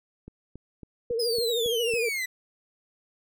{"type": "click train", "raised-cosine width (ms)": 3, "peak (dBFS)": -29, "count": 7, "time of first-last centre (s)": [0.28, 1.937], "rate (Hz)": 3.62}
{"type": "tone with vibrato", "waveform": "sine", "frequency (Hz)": 466.2, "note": "A#4", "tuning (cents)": 0, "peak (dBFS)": -25, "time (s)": [1.1, 2.09], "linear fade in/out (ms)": 5, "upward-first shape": "triangle", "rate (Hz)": 13, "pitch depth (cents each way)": 92}
{"type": "exponential sweep", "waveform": "40% pulse", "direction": "down", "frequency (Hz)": [5160, 1961], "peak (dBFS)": -27, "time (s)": [1.19, 2.26], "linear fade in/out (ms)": 10}
{"effects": []}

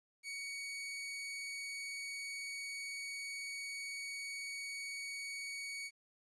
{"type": "tone", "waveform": "sawtooth", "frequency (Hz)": 2241, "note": "C#7", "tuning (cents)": 18, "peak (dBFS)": -38, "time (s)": [0.23, 5.91], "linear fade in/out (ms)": 50, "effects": ["resampled to 24000 Hz", "12-bit"]}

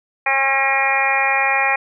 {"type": "harmonic tone with a mistuned harmonic", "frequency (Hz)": 271.1, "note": "C#4", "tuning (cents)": -38, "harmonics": [2, 3, 4, 5, 6, 7, 8, 9], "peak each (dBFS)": [-28, -20, -25, -28, -28, -20, -25, -20], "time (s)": [0.26, 1.76], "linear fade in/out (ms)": 5, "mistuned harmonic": 9, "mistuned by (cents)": -19, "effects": []}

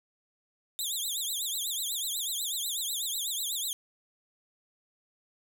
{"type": "tone with vibrato", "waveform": "15% pulse", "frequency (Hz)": 3592, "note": "A7", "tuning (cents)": 35, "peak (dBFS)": -24, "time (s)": [0.79, 3.73], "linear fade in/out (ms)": 0, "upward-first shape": "triangle", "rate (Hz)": 8.1, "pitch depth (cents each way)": 240, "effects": []}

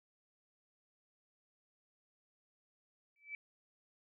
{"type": "tone with exponential growth", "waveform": "sine", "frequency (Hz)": 2310, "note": "D7", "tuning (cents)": -29, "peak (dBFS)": -38, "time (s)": [3.16, 3.35], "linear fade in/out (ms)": 1, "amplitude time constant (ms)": 41, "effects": []}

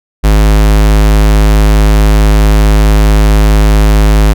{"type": "tone", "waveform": "square", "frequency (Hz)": 52.3, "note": "G#1", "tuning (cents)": 13, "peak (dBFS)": -4, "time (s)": [0.23, 4.34], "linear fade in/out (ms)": 20, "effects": []}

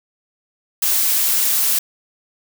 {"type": "noise", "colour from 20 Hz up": "blue", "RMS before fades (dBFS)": -17, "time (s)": [0.82, 1.79], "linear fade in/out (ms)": 5, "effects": []}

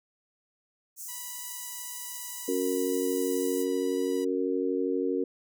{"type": "high-pass noise", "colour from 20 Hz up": "pink", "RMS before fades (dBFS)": -40, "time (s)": [0.96, 3.66], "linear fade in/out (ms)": 50, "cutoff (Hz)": 6100, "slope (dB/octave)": 48}
{"type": "tone with vibrato", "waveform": "5% pulse", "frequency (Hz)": 981, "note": "B5", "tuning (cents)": -12, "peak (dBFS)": -31, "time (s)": [1.08, 4.25], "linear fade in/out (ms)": 10, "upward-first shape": "triangle", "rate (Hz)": 18, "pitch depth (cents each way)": 16}
{"type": "chord", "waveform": "sine", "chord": "F# major", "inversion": "second", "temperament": "just", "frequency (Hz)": [277.5, 370, 462.5], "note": ["C#4", "F#4", "A#4"], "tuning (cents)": [2, 0, -14], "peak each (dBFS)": -30, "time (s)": [2.48, 5.24], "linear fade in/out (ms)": 5}
{"effects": []}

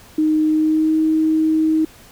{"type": "tone with pitch glide", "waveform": "sine", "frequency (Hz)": [310, 315.4], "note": ["D#4", "D#4"], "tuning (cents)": [-6, 24], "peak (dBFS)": -13, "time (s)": [0.18, 1.85], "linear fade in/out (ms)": 5, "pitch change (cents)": 30, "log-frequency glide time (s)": [0.49, 0.97], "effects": ["pink hiss -45 dBFS RMS until 2.11 s"]}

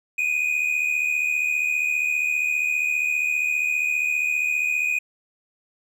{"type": "tone pair together", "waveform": "triangle", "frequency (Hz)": [2414, 2489], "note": ["D7", "D#7"], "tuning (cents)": [47, 0], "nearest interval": "minor second", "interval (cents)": 53, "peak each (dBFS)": [-25, -20], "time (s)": [0.18, 4.99], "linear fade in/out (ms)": 5, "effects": []}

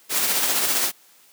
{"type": "noise with tremolo", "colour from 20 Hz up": "white", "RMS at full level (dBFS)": -20, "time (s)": [0.09, 0.92], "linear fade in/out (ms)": 50, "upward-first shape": "sine", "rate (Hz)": 15, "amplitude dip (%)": 35, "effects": ["white hiss -54 dBFS RMS until 1.32 s", "high-pass 200 Hz 12 dB/octave"]}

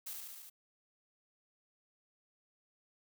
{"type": "noise with echo", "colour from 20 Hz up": "blue", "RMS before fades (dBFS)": -43, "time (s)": [0.06, 0.14], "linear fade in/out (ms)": 10, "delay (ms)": 72, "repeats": 5, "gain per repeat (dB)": -2, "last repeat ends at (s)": 0.5, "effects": []}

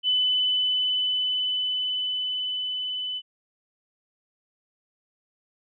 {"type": "tone with level ramp", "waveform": "sine", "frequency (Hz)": 3006, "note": "F#7", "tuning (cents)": 27, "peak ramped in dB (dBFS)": [-19, -28], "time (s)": [0.03, 3.22], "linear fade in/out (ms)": 50, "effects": []}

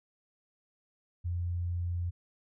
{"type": "tone", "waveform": "sine", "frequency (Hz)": 87.31, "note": "F2", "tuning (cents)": 0, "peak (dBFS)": -30, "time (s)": [1.24, 2.11], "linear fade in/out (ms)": 20, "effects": []}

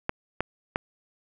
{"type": "clicks", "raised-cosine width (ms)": 0.5, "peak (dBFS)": -10, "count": 3, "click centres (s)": [0.094, 0.406, 0.759], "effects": []}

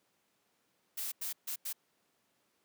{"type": "noise bursts at uneven times", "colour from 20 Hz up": "blue", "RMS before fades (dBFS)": -38, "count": 4, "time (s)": [[0.97, 1.12], [1.21, 1.33], [1.47, 1.56], [1.65, 1.73]], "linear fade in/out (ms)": 10, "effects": ["pink hiss -75 dBFS RMS until 2.64 s", "high-pass 200 Hz 12 dB/octave"]}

